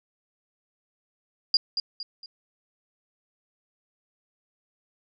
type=tone with echo; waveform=sine; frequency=4835 Hz; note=D8; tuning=50 cents sharp; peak=-16 dBFS; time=1.54-1.57 s; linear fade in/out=2 ms; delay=230 ms; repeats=3; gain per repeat=-8 dB; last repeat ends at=2.26 s; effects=none